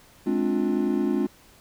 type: chord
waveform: triangle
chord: D half-diminished seventh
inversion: second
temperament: just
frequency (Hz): 211.4 / 264.3 / 293.7 / 352.4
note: Ab3 / C4 / D4 / F4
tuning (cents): +31 / +18 / 0 / +16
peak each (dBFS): -25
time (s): 0.26-1.27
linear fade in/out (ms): 10
effects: pink hiss -54 dBFS RMS until 1.6 s